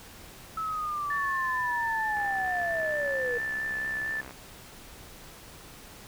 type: linear sweep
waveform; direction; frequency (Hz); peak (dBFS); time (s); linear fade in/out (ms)
sine; down; 1312 to 470.9; -29; 0.57-3.38; 5
type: tone with vibrato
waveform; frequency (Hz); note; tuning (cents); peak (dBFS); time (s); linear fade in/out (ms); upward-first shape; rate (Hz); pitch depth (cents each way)
sine; 1760; A6; 0; -29; 1.1-4.21; 5; triangle; 4.4; 16
type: click train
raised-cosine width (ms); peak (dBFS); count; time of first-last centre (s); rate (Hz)
0.5; -28; 140; 2.17-4.308; 65
effects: pink hiss -48 dBFS RMS until 6.07 s